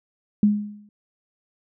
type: tone with exponential decay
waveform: sine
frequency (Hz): 207.7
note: G#3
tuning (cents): 0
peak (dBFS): -11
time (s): 0.43-0.89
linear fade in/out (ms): 2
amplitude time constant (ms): 100
effects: none